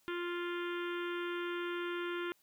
harmonic tone, 349.2 Hz, F4, in tune, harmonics 1 / 3 / 4 / 5 / 6 / 7 / 8 / 9 / 10, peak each -37 / -46 / -43 / -48 / -51 / -52 / -52 / -52 / -56 dBFS, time 0.08-2.32 s, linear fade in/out 0 ms, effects white hiss -71 dBFS RMS until 2.42 s

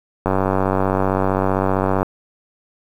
click train, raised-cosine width 1 ms, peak -4 dBFS, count 170, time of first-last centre 0.26-2.03 s, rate 95.5 Hz, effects 7-bit

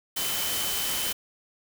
sine tone in noise, 3053 Hz, G7, 46 cents flat, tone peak -34 dBFS, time 0.16-1.13 s, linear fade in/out 10 ms, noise white, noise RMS -29 dBFS, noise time 0.16-1.13 s, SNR -8 dB, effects none

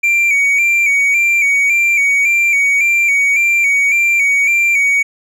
triangle tone with vibrato, 2305 Hz, D7, 33 cents flat, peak -8 dBFS, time 0.03-5.03 s, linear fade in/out 10 ms, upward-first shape square, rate 1.8 Hz, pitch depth 45 cents each way, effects none

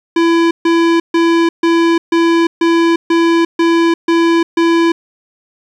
square tone bursts, 334.6 Hz, E4, 26 cents sharp, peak -9 dBFS, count 10, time 0.16-4.92 s, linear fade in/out 5 ms, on 350 ms, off 140 ms, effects low-pass 4000 Hz 12 dB/octave + 8-bit

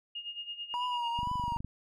sine tone with tremolo, 2844 Hz, F7, 31 cents sharp, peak -35 dBFS, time 0.15-1.24 s, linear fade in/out 5 ms, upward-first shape sine, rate 9.1 Hz, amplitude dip 75%
triangle tone with vibrato, 964 Hz, B5, 42 cents flat, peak -29 dBFS, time 0.74-1.57 s, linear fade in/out 0 ms, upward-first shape triangle, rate 2.1 Hz, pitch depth 61 cents each way
click train, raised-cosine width 5 ms, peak -28 dBFS, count 12, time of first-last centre 1.19-1.646 s, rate 24.1 Hz
effects none

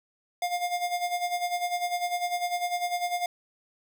square tone with tremolo, 707 Hz, F5, 21 cents sharp, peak -25 dBFS, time 0.42-3.26 s, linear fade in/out 2 ms, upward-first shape sine, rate 10 Hz, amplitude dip 70%, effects none

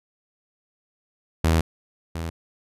sawtooth tone pair in turn, 81.1 / 82.37 Hz, E2 / E2, -28 / -1 cents, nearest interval unison, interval 27 cents, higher second, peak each -13 / -24 dBFS, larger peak first, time 1.44-1.61 / 2.15-2.3 s, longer first, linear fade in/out 5 ms, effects resampled to 32000 Hz

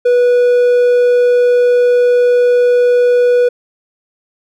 triangle tone, 489.3 Hz, B4, 16 cents flat, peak -5 dBFS, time 0.05-3.49 s, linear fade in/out 10 ms, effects none

